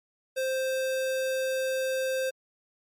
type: tone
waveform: square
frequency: 524 Hz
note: C5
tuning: 2 cents sharp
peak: -27 dBFS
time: 0.36-2.31 s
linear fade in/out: 20 ms
effects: MP3 64 kbps

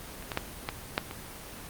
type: clicks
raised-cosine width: 0.3 ms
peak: -28 / -16 / -10 / -13 / -7 / -22 dBFS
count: 6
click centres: 0.225 / 0.318 / 0.374 / 0.689 / 0.979 / 1.111 s
effects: pink hiss -43 dBFS RMS until 1.69 s + Opus 24 kbps

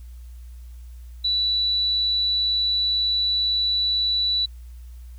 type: tone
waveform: sine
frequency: 3951 Hz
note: B7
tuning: in tune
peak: -19 dBFS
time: 1.24-4.46 s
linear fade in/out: 10 ms
effects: added 60 Hz sine -37 dBFS peak until 5.18 s + white hiss -60 dBFS RMS until 5.18 s

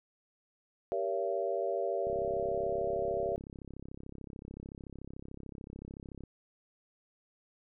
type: chord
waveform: sine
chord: G diminished seventh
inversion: none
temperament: just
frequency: 392 / 470.4 / 564.5 / 677.4 Hz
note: G4 / Bb4 / Db5 / Fb5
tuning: 0 / +16 / +31 / +47 cents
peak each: -36 / -37 / -35 / -35 dBFS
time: 0.92-3.36 s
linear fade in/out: 0 ms
type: click train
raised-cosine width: 3 ms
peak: -32 dBFS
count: 141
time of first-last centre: 2.07-6.237 s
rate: 33.6 Hz
effects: none

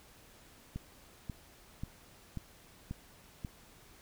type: click train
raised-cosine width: 5 ms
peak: -26 dBFS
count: 6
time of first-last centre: 0.76-3.448 s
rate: 1.86 Hz
effects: pink hiss -59 dBFS RMS until 4.01 s

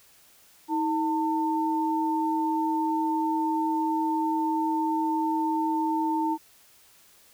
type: tone pair together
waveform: sine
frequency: 318.1 / 898.5 Hz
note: D#4 / A5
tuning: +38 / +36 cents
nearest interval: octave + tritone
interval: 1798 cents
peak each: -26 dBFS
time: 0.68-6.38 s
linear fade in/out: 50 ms
effects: white hiss -57 dBFS RMS until 7.33 s

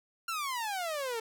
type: exponential sweep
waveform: sawtooth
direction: down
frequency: 1396.9 to 440 Hz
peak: -29 dBFS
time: 0.28-1.2 s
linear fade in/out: 5 ms
effects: none

